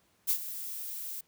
violet noise with ADSR envelope, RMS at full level -25 dBFS, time 0.27-1.21 s, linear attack 30 ms, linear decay 74 ms, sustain -14 dB, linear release 7 ms, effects pink hiss -69 dBFS RMS until 1.27 s + high-pass 80 Hz 12 dB/octave

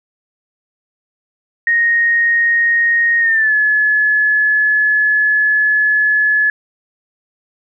sine tone with pitch glide, 1864.7 to 1709.9 Hz, A#6 to A6, 0 to -50 cents, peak -10 dBFS, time 1.67-6.5 s, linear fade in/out 2 ms, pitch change -150 cents, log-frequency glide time 3.2-3.54 s, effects none

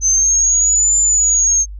sine linear two-way sweep, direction up then down, 6160 to 7140 to 6370 Hz, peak -10 dBFS, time 0.01-1.66 s, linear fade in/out 50 ms, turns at 0.98 s, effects added 50 Hz sine -27 dBFS peak until 1.79 s

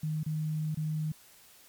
sine tone with dropouts, 155 Hz, D#3, 6 cents flat, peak -29 dBFS, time 0.03-1.12 s, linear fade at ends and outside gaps 5 ms, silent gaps 0.233-0.262 / 0.747-0.771 s, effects white hiss -57 dBFS RMS until 1.68 s + MP3 96 kbps

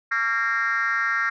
sine tone with frequency modulation, 1609 Hz, G6, 45 cents sharp, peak -19 dBFS, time 0.11-1.3 s, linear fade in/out 10 ms, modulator 240 Hz, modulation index 1.5, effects tanh soft clip ceiling -17 dBFS

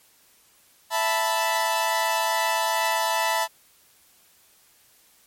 sawtooth chord, E suspended fourth, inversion none, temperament equal, 659.3 / 880 / 987.8 Hz, E5 / A5 / B5, 0 / 0 / 0 cents, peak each -24 / -21 / -22 dBFS, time 0.9-3.48 s, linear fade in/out 50 ms, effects white hiss -58 dBFS RMS until 5.26 s + MP3 64 kbps

